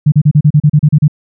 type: tone bursts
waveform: sine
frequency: 149.4 Hz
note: D3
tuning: 30 cents sharp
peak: -3 dBFS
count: 11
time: 0.06-1.081 s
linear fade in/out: 10 ms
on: 61 ms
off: 35 ms
effects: none